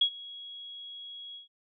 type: tone with ADSR envelope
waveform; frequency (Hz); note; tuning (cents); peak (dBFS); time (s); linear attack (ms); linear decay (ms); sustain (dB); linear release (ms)
sine; 3322; G#7; 0; -19; 0.01-1.48; 6; 78; -22; 130
effects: none